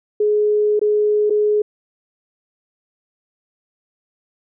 sine tone with dropouts, 420.3 Hz, G#4, 21 cents sharp, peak -13 dBFS, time 0.2-1.62 s, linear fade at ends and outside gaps 5 ms, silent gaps 0.794-0.814 / 1.298-1.304 s, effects none

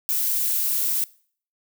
violet noise, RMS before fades -23 dBFS, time 0.09-1.04 s, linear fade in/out 0 ms, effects noise-tail reverb RT60 0.5 s tail -22 dB re dry

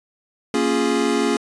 square chord, Bb minor seventh, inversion none, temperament equal, 233.1 / 277.2 / 349.2 / 415.3 Hz, Bb3 / Db4 / F4 / Ab4, 0 / 0 / 0 / 0 cents, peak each -24 / -23 / -25 / -23 dBFS, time 0.54-1.37 s, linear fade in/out 2 ms, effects resampled to 22050 Hz

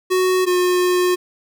square tone pair in turn, 370 / 360.5 Hz, F#4 / F#4, 0 / -45 cents, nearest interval unison, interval 45 cents, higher first, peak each -15 dBFS, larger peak neither, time 0.1-0.46 / 0.46-1.16 s, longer second, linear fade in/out 20 ms, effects none

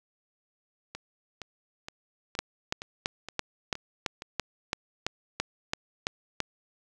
two click trains, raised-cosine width 0.2 ms, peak -21 / -10 dBFS, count 8 / 13, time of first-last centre 0.95-4.221 / 2.39-6.403 s, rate 2.14 / 2.99 Hz, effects none

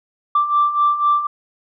sine beating tone pair, 1172 / 1176 Hz, D6 / D6, -4 / +2 cents, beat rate 4 Hz, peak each -19 / -14 dBFS, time 0.35-1.27 s, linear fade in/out 5 ms, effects tanh soft clip ceiling -7 dBFS

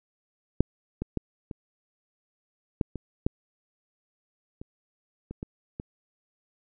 clicks, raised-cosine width 3 ms, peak -6 / -17 / -14 / -23 / -11 / -21 / -10 / -26 / -24 / -21 / -21 dBFS, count 11, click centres 0.606 / 1.02 / 1.173 / 1.512 / 2.812 / 2.957 / 3.265 / 4.615 / 5.31 / 5.429 / 5.799 s, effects none

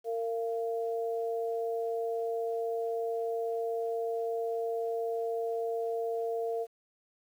sine tone pair together, 458.1 / 686.4 Hz, A#4 / F5, -30 / -30 cents, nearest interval perfect fifth, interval 700 cents, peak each -31 / -36 dBFS, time 0.04-6.67 s, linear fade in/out 50 ms, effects 10-bit

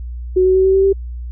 sine tone with pitch steps, 370 / 374.1 / 378.2 / 382.4 / 386.6 / 390.9 Hz, F#4 / F#4 / F#4 / G4 / G4 / G4, 0 / +19 / +38 / -43 / -24 / -5 cents, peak -9 dBFS, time 0.36-0.93 s, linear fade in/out 10 ms, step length 95 ms, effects added 60 Hz sine -24 dBFS peak until 1.31 s

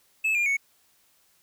triangle tone with pitch steps, 2606 / 2404 / 2217 Hz, E7 / D7 / C#7, -20 / +40 / 0 cents, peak -20 dBFS, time 0.24-0.57 s, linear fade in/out 10 ms, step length 110 ms, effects white hiss -64 dBFS RMS until 1.42 s

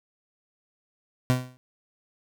30% pulse tone with exponential decay, 126.7 Hz, B2, 45 cents sharp, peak -14 dBFS, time 1.3-1.57 s, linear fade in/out 0 ms, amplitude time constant 58 ms, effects none

